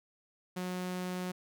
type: tone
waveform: sawtooth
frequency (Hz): 181.9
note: F#3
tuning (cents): -29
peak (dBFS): -31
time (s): 0.56-1.32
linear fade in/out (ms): 10
effects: none